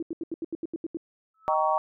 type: tone bursts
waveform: sine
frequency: 329.6 Hz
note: E4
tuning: in tune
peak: -28 dBFS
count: 10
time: 0-0.971 s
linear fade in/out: 2 ms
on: 26 ms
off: 79 ms
type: tone with exponential growth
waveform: sine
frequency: 1304 Hz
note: E6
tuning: 19 cents flat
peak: -34 dBFS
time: 1.34-1.54 s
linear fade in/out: 5 ms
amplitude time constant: 43 ms
type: chord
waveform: sine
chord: Eb dominant seventh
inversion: none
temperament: just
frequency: 622.3 / 777.8 / 933.4 / 1120.1 Hz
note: Eb5 / G5 / Bb5 / Db6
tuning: 0 / -14 / +2 / +18 cents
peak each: -27 dBFS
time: 1.48-1.78 s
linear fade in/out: 0 ms
effects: none